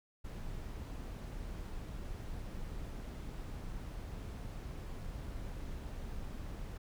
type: noise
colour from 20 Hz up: brown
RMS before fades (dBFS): -43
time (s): 0.24-6.78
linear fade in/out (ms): 10
effects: none